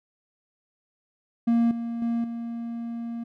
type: tone with level steps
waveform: triangle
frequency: 233.1 Hz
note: A#3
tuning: in tune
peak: -16 / -26 / -21 / -28 dBFS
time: 1.47-3.24 s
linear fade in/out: 10 ms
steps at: 1.71 / 2.02 / 2.24 s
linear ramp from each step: 2 ms
effects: none